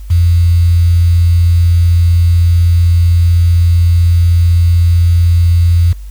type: tone with quantisation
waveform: sine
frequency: 85.8 Hz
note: F2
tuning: 30 cents flat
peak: -5 dBFS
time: 0.1-5.93 s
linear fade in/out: 10 ms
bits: 5
effects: added 50 Hz sine -24 dBFS peak until 6.1 s + white hiss -47 dBFS RMS until 6.1 s